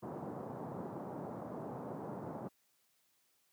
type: band-pass noise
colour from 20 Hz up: pink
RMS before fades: -44 dBFS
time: 0.02-2.49 s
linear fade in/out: 20 ms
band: 130 to 970 Hz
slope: 24 dB/octave
effects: white hiss -75 dBFS RMS until 3.52 s + high-pass 80 Hz 12 dB/octave